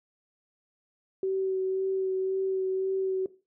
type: tone with vibrato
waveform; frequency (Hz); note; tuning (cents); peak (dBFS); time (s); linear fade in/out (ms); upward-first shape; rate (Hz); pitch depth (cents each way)
sine; 380.3; F#4; +48; -25; 1.23-3.26; 2; sine; 1.9; 14
effects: noise-tail reverb RT60 0.3 s tail -17 dB re dry